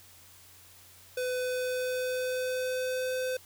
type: tone with pitch glide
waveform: square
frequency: 503 to 511.5 Hz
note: B4 to C5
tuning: +32 to -39 cents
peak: -30 dBFS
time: 1.17-3.37 s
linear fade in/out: 5 ms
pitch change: +29 cents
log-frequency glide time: 1.38-3.14 s
effects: added 91 Hz sine -62 dBFS peak until 3.45 s + white hiss -55 dBFS RMS until 3.45 s